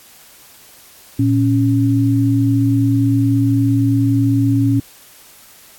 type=tone pair together; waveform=sine; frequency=114.55 / 277.2 Hz; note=A#2 / C#4; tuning=-30 / 0 cents; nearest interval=octave + minor third; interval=1530 cents; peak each=-14 dBFS; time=1.19-4.8 s; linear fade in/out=5 ms; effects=white hiss -44 dBFS RMS until 5.78 s + AAC 64 kbps